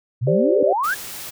sine exponential sweep, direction up, 110 to 1747 Hz, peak -18 dBFS, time 0.21-0.95 s, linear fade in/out 20 ms
sine chord, G suspended fourth, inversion none, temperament equal, 392 / 523.3 / 587.3 Hz, G4 / C5 / D5, 0 / 0 / 0 cents, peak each -20 dBFS, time 0.27-0.73 s, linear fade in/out 5 ms
sine tone with exponential growth, 293.7 Hz, D4, in tune, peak -16 dBFS, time 0.55-0.63 s, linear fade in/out 2 ms, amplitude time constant 16 ms
white noise, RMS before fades -33 dBFS, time 0.83-1.31 s, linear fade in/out 20 ms
effects none

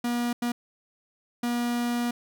45% pulse tone bursts at uneven times, 240 Hz, B3, 49 cents flat, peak -25 dBFS, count 3, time 0.04-0.33 / 0.42-0.52 / 1.43-2.11 s, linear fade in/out 5 ms, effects none

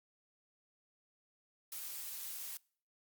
blue noise, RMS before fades -44 dBFS, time 1.72-2.57 s, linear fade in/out 2 ms, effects noise-tail reverb RT60 0.5 s tail -25 dB re dry + Opus 48 kbps

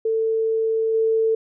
sine tone with level steps, 445.9 Hz, A4, 23 cents sharp, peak -18 / -16 dBFS, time 0.05-1.35 s, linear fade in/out 5 ms, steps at 0.93 s, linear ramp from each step 20 ms, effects none

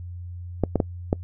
clicks, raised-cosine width 2 ms, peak -6 dBFS, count 4, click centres 0.637 / 0.757 / 0.802 / 1.129 s, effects noise-tail reverb RT60 0.1 s tail -25 dB re dry + added 88 Hz sine -33 dBFS peak until 1.23 s

